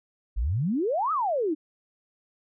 sine exponential two-way sweep, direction up then down, 46.25 to 1322 to 289.5 Hz, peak -23 dBFS, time 0.36-1.55 s, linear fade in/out 20 ms, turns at 1.12 s, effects none

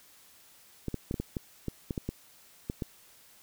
clicks, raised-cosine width 3 ms, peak -19 dBFS, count 12, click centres 0.883 / 0.943 / 1.111 / 1.142 / 1.2 / 1.368 / 1.683 / 1.908 / 1.978 / 2.09 / 2.699 / 2.822 s, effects white hiss -58 dBFS RMS until 3.42 s

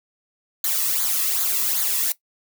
blue noise with flanger, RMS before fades -22 dBFS, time 0.64-2.12 s, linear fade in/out 2 ms, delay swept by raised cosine 0.36 to 1.36 ms, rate 2.6 Hz, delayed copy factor -0.7, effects noise-tail reverb RT60 0.1 s tail -17 dB re dry

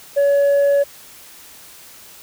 sine tone, 565 Hz, C#5, 33 cents sharp, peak -9 dBFS, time 0.16-0.84 s, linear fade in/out 20 ms, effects tanh soft clip ceiling -11 dBFS + white hiss -42 dBFS RMS until 2.22 s

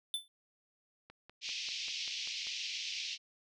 square tone with exponential decay, 3520 Hz, A7, in tune, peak -30 dBFS, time 0.14-0.28 s, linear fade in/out 1 ms, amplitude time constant 29 ms
click train, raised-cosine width 0.3 ms, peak -36 dBFS, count 8, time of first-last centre 1.1-2.47 s, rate 5.11 Hz
pink band-pass noise, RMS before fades -40 dBFS, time 1.41-3.18 s, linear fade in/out 50 ms, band 2400 to 5900 Hz, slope 48 dB/octave
effects none

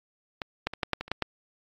clicks, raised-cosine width 0.3 ms, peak -16 / -11 / -19 / -10 / -9 / -17 / -28 / -11 / -11 dBFS, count 9, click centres 0.418 / 0.67 / 0.736 / 0.832 / 0.933 / 1.01 / 1.08 / 1.116 / 1.223 s, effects AAC 48 kbps

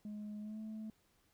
sine tone with pitch glide, 210 to 217.7 Hz, G#3 to A3, +19 to -18 cents, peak -40 dBFS, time 0.05-0.9 s, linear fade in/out 2 ms, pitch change +63 cents, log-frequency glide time 0.4-0.59 s, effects tanh soft clip ceiling -41 dBFS + pink hiss -74 dBFS RMS until 1.33 s

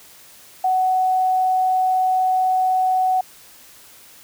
sine tone, 746 Hz, F#5, 14 cents sharp, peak -15 dBFS, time 0.64-3.21 s, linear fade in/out 5 ms, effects white hiss -46 dBFS RMS until 4.23 s

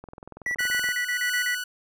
click train, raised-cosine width 1 ms, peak -27 dBFS, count 19, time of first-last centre 0.04-0.889 s, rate 21.2 Hz
triangle tone bursts, 1954 Hz, B6, 19 cents flat, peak -23 dBFS, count 9, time 0.46-1.547 s, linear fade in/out 2 ms, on 87 ms, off 38 ms
sawtooth tone with tremolo, 1480 Hz, F#6, in tune, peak -21 dBFS, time 0.59-1.64 s, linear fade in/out 5 ms, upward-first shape triangle, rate 1.6 Hz, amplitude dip 55%
effects none

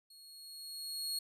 sawtooth tone with level ramp, 4313 Hz, C#8, 48 cents flat, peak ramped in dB -53 to -31 dBFS, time 0.1-1.19 s, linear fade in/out 5 ms, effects resampled to 32000 Hz

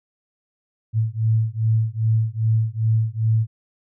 sine beating tone pair, 110 / 112.5 Hz, A2 / A2, 0 / +39 cents, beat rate 2.5 Hz, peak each -20 dBFS, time 0.93-3.47 s, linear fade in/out 50 ms, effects none

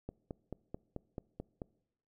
click train, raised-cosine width 2 ms, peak -27 dBFS, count 8, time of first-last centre 0.09-1.618 s, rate 4.58 Hz, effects noise-tail reverb RT60 0.8 s tail -23 dB re dry

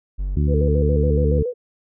triangle tone, 47.56 Hz, F#1, 48 cents sharp, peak -19 dBFS, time 0.18-0.37 s, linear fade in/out 20 ms
harmonic tone, 73.42 Hz, D2, in tune, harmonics 1 / 2 / 3 / 4 / 5, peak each -17 / -21 / -27 / -30 / -33 dBFS, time 0.36-1.43 s, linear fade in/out 10 ms
sine tone with vibrato, 469.9 Hz, A#4, 14 cents sharp, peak -21 dBFS, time 0.47-1.54 s, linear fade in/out 50 ms, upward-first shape square, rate 7.1 Hz, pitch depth 87 cents each way
effects none

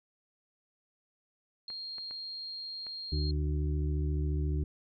sine tone, 4226 Hz, C8, 16 cents sharp, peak -38 dBFS, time 1.68-3.31 s, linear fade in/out 2 ms
clicks, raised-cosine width 0.5 ms, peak -36 dBFS, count 4, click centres 1.702 / 1.983 / 2.11 / 2.867 s
harmonic tone, 74.3 Hz, D2, 21 cents sharp, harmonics 1 / 2 / 4 / 5, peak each -29 / -35 / -41 / -43 dBFS, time 3.12-4.64 s, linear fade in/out 5 ms
effects none

